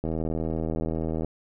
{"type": "click train", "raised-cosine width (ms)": 2, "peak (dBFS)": -16, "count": 98, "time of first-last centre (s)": [0.04, 1.246], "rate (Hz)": 80.4, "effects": []}